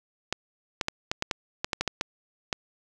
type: clicks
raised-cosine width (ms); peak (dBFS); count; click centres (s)
0.2; -9; 12; 0.326 / 0.812 / 0.884 / 1.115 / 1.224 / 1.312 / 1.645 / 1.732 / 1.81 / 1.877 / 2.011 / 2.528
effects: none